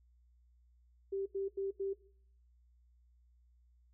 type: tone bursts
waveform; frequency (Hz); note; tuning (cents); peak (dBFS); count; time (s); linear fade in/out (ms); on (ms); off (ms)
sine; 391.1; G4; -4; -34; 4; 1.12-1.935; 10; 140; 85
effects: noise-tail reverb RT60 0.6 s tail -19 dB re dry + added 60 Hz sine -64 dBFS peak until 3.93 s